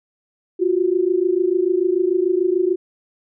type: tone pair together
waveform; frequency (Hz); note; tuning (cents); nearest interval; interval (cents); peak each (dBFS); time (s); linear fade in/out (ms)
sine; 349.1 / 375.9; F4 / F#4; -1 / +27; minor second; 128; -18; 0.59-2.76; 20
effects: none